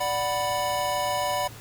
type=chord; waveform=square; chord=B minor; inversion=first; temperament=equal; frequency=587.3 / 740 / 987.8 Hz; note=D5 / F#5 / B5; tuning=0 / 0 / 0 cents; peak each=-30 / -30 / -29 dBFS; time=0-1.48 s; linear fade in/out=10 ms; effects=added 111 Hz sine -45 dBFS peak until 1.6 s + pink hiss -45 dBFS RMS until 1.6 s